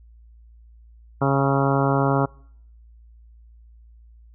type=harmonic tone with a mistuned harmonic; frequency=137.6 Hz; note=C#3; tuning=12 cents flat; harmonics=1 / 2 / 3 / 4 / 5 / 6 / 7 / 8 / 9 / 10; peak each=-21 / -24 / -26 / -27 / -28 / -29 / -29 / -30 / -31 / -31 dBFS; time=1.21-2.26 s; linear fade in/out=10 ms; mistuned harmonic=9; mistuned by=+25 cents; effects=noise-tail reverb RT60 0.7 s tail -26 dB re dry + added 57 Hz sine -46 dBFS peak until 4.34 s

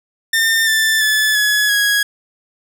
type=tone with pitch steps; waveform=sawtooth; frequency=1807 / 1768.8 / 1731.4 / 1694.8 / 1658.9 Hz; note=A6 / A6 / A6 / G#6 / G#6; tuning=+46 / +9 / -28 / +35 / -2 cents; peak=-9 dBFS; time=0.33-2.03 s; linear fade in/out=5 ms; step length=340 ms; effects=none

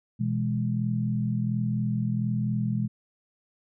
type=chord; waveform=sine; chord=E major; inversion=second; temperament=equal; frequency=123.47 / 164.81 / 207.7 Hz; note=B2 / E3 / G#3; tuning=0 / 0 / 0 cents; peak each=-27 / -32 / -28 dBFS; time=0.19-2.88 s; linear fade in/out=20 ms; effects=none

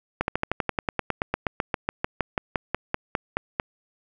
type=slowing click train; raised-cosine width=0.5 ms; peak=-8 dBFS; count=26; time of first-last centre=0.21-3.599 s; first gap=71 ms; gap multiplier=1.05; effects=none

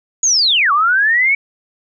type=linear two-way sweep; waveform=sine; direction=down then up; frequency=6810 to 1108.7 to 2260 Hz; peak=-10 dBFS; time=0.23-1.35 s; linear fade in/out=5 ms; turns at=0.72 s; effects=none

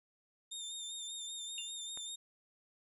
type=tone with vibrato; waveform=25% pulse; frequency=3635 Hz; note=A#7; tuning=44 cents flat; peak=-37 dBFS; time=0.51-2.16 s; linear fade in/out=10 ms; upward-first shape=sine; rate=5.1 Hz; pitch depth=36 cents each way
type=tone with exponential decay; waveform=sine; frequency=2794 Hz; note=F7; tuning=in tune; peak=-38 dBFS; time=1.58-1.74 s; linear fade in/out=1 ms; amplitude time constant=34 ms
type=click; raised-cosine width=0.5 ms; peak=-36 dBFS; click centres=1.974 s
effects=none

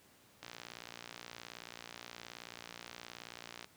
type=click train; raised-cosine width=0.2 ms; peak=-28 dBFS; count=190; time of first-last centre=0.43-3.644 s; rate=58.8 Hz; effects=pink hiss -64 dBFS RMS until 3.76 s + high-pass 100 Hz 12 dB/octave

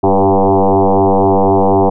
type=tone with frequency modulation; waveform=sine; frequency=196.4 Hz; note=G3; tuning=4 cents sharp; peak=-7 dBFS; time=0.03-1.9 s; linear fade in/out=10 ms; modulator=97.2 Hz; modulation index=7.3; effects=none

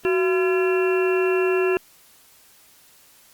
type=harmonic tone with a mistuned harmonic; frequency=340.9 Hz; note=F4; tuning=42 cents flat; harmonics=1 / 2 / 3 / 4 / 5 / 7 / 8; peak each=-18 / -32 / -33 / -33 / -32 / -38 / -29 dBFS; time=0.05-1.77 s; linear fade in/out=0 ms; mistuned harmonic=1; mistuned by=+150 cents; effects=white hiss -53 dBFS RMS until 3.33 s + Opus 48 kbps

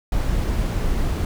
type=noise; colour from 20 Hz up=brown; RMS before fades=-21 dBFS; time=0.12-1.25 s; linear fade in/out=2 ms; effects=none

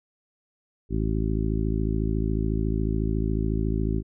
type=harmonic tone; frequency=54 Hz; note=A1; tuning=32 cents flat; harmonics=1 / 2 / 3 / 4 / 5 / 6 / 7; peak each=-26 / -29 / -31 / -32 / -33 / -34 / -34 dBFS; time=0.89-4.03 s; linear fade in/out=50 ms; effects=none

